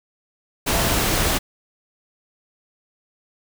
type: tone in noise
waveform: sine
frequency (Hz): 673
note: E5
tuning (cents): +36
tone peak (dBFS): -29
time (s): 0.71-0.95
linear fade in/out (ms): 20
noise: pink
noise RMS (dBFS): -20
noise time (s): 0.66-1.39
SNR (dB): -12
effects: none